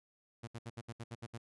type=tone bursts; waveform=sawtooth; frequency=116.4 Hz; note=A#2; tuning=2 cents flat; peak=-38 dBFS; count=9; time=0.43-1.379 s; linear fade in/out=10 ms; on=45 ms; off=68 ms; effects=resampled to 24000 Hz